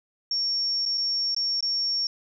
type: tone with dropouts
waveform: sine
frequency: 5500 Hz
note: F8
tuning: 27 cents flat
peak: -23 dBFS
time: 0.31-2.07 s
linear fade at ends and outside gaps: 2 ms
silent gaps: 0.854-0.86 / 0.975-0.978 / 1.347-1.364 / 1.607-1.626 s
effects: none